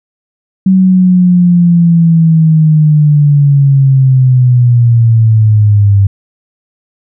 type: linear sweep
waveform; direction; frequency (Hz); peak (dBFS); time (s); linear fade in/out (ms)
sine; down; 190 to 98; -3; 0.66-6.07; 5
effects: none